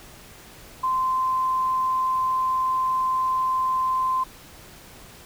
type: tone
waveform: sine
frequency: 1037 Hz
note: C6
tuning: 16 cents flat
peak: -20 dBFS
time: 0.83-4.24 s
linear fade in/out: 10 ms
effects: pink hiss -46 dBFS RMS until 5.25 s

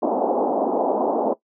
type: band-pass noise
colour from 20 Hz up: white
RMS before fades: -21 dBFS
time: 0.02-1.34 s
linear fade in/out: 10 ms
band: 230 to 860 Hz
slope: 48 dB/octave
effects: noise-tail reverb RT60 0.1 s tail -18 dB re dry

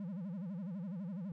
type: tone with vibrato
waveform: triangle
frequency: 185 Hz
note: F#3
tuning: in tune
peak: -37 dBFS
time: 0-1.32 s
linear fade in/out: 2 ms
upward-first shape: sine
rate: 12 Hz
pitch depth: 210 cents each way
effects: none

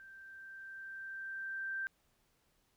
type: tone with level ramp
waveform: sine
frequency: 1568 Hz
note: G6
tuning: in tune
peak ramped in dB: -52 to -35 dBFS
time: 0-1.87 s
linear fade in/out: 0 ms
effects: pink hiss -75 dBFS RMS until 2.76 s

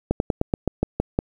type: slowing click train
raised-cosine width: 2 ms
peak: -6 dBFS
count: 9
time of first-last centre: 0.11-1.189 s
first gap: 91 ms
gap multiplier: 1.11
effects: 8-bit

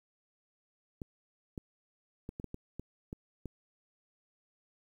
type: clicks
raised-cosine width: 3 ms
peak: -27 dBFS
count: 9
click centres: 1.018 / 1.578 / 2.291 / 2.399 / 2.443 / 2.544 / 2.796 / 3.129 / 3.457 s
effects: 10-bit

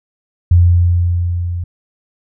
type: tone with level ramp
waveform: sine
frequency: 87.31 Hz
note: F2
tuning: in tune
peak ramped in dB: -4 to -18 dBFS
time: 0.51-1.64 s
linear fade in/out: 5 ms
effects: none

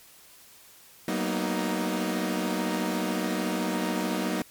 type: chord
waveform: sawtooth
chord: B major seventh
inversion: second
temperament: equal with one note detuned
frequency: 188.23 / 233.1 / 246.9 / 311.1 Hz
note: F#3 / A#3 / B3 / D#4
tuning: +30 / 0 / 0 / 0 cents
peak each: -27 / -28 / -31 / -27 dBFS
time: 1.08-4.42 s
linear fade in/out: 2 ms
effects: white hiss -53 dBFS RMS until 4.5 s + MP3 96 kbps

